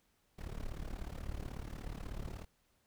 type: noise with amplitude modulation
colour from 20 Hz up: brown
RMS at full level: -39 dBFS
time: 0.38-2.45 s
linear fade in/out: 10 ms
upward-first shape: sine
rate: 36.4 Hz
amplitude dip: 85%
effects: pink hiss -75 dBFS RMS until 2.86 s